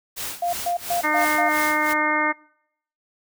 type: noise with tremolo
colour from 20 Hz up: white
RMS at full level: -29 dBFS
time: 0.16-1.94 s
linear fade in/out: 20 ms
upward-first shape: sine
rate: 2.9 Hz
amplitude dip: 85%
type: tone bursts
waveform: sine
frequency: 698.5 Hz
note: F5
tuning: in tune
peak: -20 dBFS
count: 5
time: 0.42-1.49 s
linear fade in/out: 5 ms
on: 110 ms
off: 130 ms
type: harmonic tone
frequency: 304 Hz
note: D#4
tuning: 40 cents flat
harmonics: 1 / 2 / 3 / 4 / 5 / 6 / 7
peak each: -28 / -29 / -25 / -26 / -29 / -26 / -24 dBFS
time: 1.03-2.33 s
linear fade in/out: 20 ms
effects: noise-tail reverb RT60 0.7 s tail -24 dB re dry